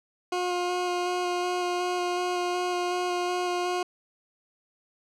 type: tone with vibrato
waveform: 20% pulse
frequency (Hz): 357.4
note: F4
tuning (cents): +40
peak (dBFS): -21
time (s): 0.32-3.83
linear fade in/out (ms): 5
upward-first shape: square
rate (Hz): 2.7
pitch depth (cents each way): 9
effects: low-pass 7000 Hz 12 dB/octave